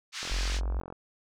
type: band-pass noise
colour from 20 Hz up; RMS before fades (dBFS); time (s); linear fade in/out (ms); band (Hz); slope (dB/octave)
white; -37; 0.12-0.61; 50; 1200 to 5900; 24
type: click train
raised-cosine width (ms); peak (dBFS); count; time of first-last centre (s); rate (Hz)
1; -27; 32; 0.23-0.925; 44.6
type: linear sweep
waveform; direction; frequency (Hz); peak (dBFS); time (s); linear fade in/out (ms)
sine; up; 43.43 to 58.3; -27; 0.31-0.8; 0
effects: none